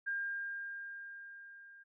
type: tone with level ramp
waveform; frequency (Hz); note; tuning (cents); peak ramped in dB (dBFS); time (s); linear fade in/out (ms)
sine; 1605; G6; +40; -33 to -54; 0.06-1.84; 20
effects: none